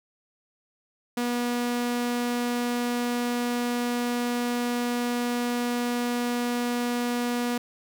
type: tone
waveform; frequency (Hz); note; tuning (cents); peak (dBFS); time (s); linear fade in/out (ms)
sawtooth; 241.9; B3; -36; -21; 1.17-7.58; 5
effects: none